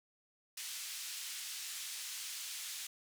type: band-pass noise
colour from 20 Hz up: white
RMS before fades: -44 dBFS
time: 0.57-2.87 s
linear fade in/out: 5 ms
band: 2300 to 8600 Hz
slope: 12 dB/octave
effects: none